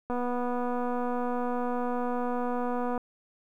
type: click train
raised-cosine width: 1 ms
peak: -19 dBFS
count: 706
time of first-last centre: 0.1-2.978 s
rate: 245 Hz
effects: 10-bit